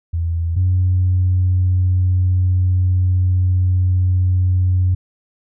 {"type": "tone pair in turn", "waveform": "sine", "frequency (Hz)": [83.8, 91.52], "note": ["E2", "F#2"], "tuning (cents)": [29, -18], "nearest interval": "major second", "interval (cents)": 153, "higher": "second", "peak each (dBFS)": [-16, -11], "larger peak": "second", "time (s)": [[0.13, 0.56], [0.56, 4.95]], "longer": "second", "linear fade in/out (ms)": 10, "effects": ["tanh soft clip ceiling -8 dBFS"]}